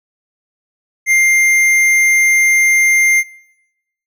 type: tone with hard clipping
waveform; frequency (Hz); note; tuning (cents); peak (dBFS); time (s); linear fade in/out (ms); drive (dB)
sine; 2100; C7; +6; -10; 1.06-3.24; 50; 11
effects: noise-tail reverb RT60 0.9 s tail -21 dB re dry